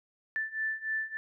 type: beating tone pair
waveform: sine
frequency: 1760 / 1763.4 Hz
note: A6 / A6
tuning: 0 / +3 cents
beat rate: 3.4 Hz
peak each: -35 / -33 dBFS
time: 0.36-1.17 s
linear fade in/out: 0 ms
effects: none